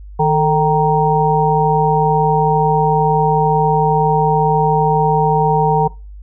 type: harmonic tone with a mistuned harmonic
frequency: 155.56 Hz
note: D#3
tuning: in tune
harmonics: 1 / 3 / 5 / 6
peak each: -16 / -16 / -16 / -16 dBFS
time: 0.19-5.88 s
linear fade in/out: 10 ms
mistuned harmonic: 3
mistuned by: -81 cents
effects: noise-tail reverb RT60 0.3 s tail -21 dB re dry + added 50 Hz sine -31 dBFS peak until 6.22 s